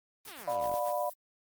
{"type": "noise with tremolo", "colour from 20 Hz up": "white", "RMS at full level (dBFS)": -46, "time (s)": [0.25, 0.95], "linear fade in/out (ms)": 2, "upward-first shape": "sine", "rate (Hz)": 8.3, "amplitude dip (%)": 90}
{"type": "exponential sweep", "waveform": "5% pulse", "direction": "down", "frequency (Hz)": [470.1, 36.43], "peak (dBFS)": -34, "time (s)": [0.27, 0.75], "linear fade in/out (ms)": 10}
{"type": "chord", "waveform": "sine", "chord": "B diminished", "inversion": "first", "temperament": "just", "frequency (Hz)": [592.7, 711.2, 987.8], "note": ["D5", "F5", "B5"], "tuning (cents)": [16, 31, 0], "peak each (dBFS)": [-32, -33, -35], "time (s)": [0.47, 1.1], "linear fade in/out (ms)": 10}
{"type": "noise", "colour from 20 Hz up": "violet", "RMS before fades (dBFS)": -46, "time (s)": [0.64, 1.14], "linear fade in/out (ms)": 20}
{"effects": ["Opus 24 kbps"]}